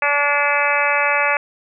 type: harmonic tone with a mistuned harmonic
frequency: 287.9 Hz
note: D4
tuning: 34 cents flat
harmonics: 2 / 3 / 4 / 5 / 6 / 7 / 8 / 9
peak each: -23 / -23 / -23 / -23 / -23 / -23 / -23 / -23 dBFS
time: 0.02-1.37 s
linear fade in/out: 2 ms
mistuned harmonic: 7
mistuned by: +29 cents
effects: none